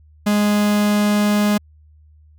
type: tone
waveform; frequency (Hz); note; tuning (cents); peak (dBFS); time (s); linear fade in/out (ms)
45% pulse; 207.7; G#3; 0; -14; 0.26-1.58; 10
effects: added 76 Hz sine -46 dBFS peak until 2.38 s